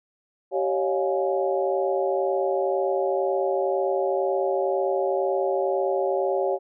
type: tone cluster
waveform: sine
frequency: 386.1 / 553 / 615 / 704 / 837 Hz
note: G4 / C#5 / D#5 / F5 / G#5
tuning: -26 / -4 / -20 / +14 / +13 cents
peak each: -25 / -25 / -33 / -29 / -33 dBFS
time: 0.51-6.59 s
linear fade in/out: 50 ms
effects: none